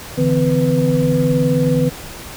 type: tone cluster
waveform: sine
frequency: 144.4 / 163.7 / 254.4 / 495.2 Hz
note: D3 / E3 / C4 / B4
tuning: -29 / -12 / -48 / +5 cents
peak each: -18 dBFS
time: 0.17-1.9 s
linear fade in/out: 20 ms
effects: pink hiss -33 dBFS RMS until 2.36 s